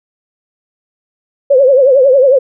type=tone with vibrato; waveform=sine; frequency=533 Hz; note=C5; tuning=32 cents sharp; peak=-4 dBFS; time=1.5-2.39 s; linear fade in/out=10 ms; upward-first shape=triangle; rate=11 Hz; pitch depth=140 cents each way; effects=none